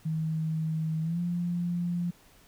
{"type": "tone with pitch glide", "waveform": "sine", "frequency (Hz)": [158.8, 174.18], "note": ["D#3", "F3"], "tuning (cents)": [36, -4], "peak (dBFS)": -27, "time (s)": [0.05, 2.11], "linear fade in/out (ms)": 10, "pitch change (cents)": 160, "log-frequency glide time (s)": [1.02, 1.2], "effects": ["pink hiss -59 dBFS RMS until 2.47 s"]}